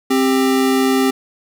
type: tone pair together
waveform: square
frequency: 264 / 395 Hz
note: C4 / G4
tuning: +16 / +13 cents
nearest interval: perfect fifth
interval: 697 cents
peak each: -15 / -18 dBFS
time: 0.1-1.11 s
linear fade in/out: 10 ms
effects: none